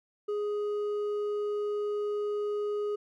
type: tone with hard clipping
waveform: sine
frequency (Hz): 415.3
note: G#4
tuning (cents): 0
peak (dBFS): -30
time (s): 0.28-2.96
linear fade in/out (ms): 10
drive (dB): 4
effects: none